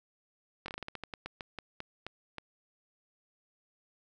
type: slowing click train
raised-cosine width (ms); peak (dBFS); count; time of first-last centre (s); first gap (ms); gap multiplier
0.3; -23; 16; 0.66-2.383; 22; 1.21
effects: none